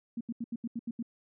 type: tone bursts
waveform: sine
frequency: 233.1 Hz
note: A#3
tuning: in tune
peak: -32 dBFS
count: 8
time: 0.17-1.027 s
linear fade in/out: 5 ms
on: 38 ms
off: 79 ms
effects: none